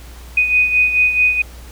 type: beating tone pair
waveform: sine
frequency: 2489 / 2493.6 Hz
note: D#7 / D#7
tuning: 0 / +3 cents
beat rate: 4.6 Hz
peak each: -12 / -19 dBFS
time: 0.37-1.42 s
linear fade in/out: 5 ms
effects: added 60 Hz sine -34 dBFS peak until 1.71 s + pink hiss -42 dBFS RMS until 1.71 s